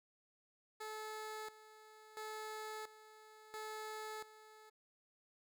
15% pulse tone with tremolo, 432.5 Hz, A4, 30 cents flat, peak -38 dBFS, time 0.8-4.7 s, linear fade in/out 10 ms, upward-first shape square, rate 0.73 Hz, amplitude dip 80%, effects none

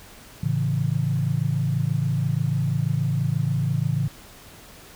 sine chord, A major, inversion none, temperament equal with one note detuned, 110.32 / 138.59 / 164.81 Hz, A2 / C#3 / E3, +5 / 0 / 0 cents, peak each -26 / -23 / -26 dBFS, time 0.43-4.08 s, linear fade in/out 5 ms, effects pink hiss -46 dBFS RMS until 4.95 s

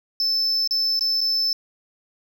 sine tone with dropouts, 5270 Hz, E8, 1 cent flat, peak -16 dBFS, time 0.2-1.53 s, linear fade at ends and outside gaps 1 ms, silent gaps 0.675-0.709 / 0.993-1.009 / 1.207-1.213 s, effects tanh soft clip ceiling -18 dBFS

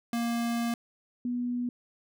square / sine tone pair in turn, 234.4 / 244.3 Hz, A#3 / B3, +10 / -19 cents, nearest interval minor second, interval 71 cents, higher second, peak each -28 dBFS, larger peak neither, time 0.13-0.74 / 1.25-1.69 s, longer first, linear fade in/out 2 ms, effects none

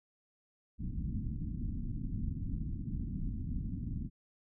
pink low-pass noise, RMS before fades -37 dBFS, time 0.78-4.1 s, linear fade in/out 50 ms, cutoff 270 Hz, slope 48 dB/octave, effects none

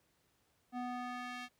square tone with band-pass filter sweep, 247.1 Hz, B3, 1 cent sharp, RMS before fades -42 dBFS, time 0.72-1.49 s, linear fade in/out 50 ms, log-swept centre 590 to 2600 Hz, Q 0.96, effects pink hiss -75 dBFS RMS until 1.59 s + high-pass 60 Hz 12 dB/octave

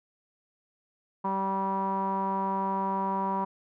sawtooth tone with low-pass filter, 193.7 Hz, G3, 20 cents flat, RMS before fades -29 dBFS, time 1.24-3.45 s, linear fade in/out 10 ms, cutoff 990 Hz, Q 9.7, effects none

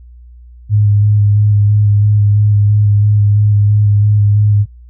sine tone with vibrato, 103.83 Hz, G#2, in tune, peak -7 dBFS, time 0.69-4.66 s, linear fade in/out 50 ms, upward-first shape square, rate 3 Hz, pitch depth 15 cents each way, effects noise-tail reverb RT60 0.1 s tail -18 dB re dry + added 60 Hz sine -34 dBFS peak until 4.89 s

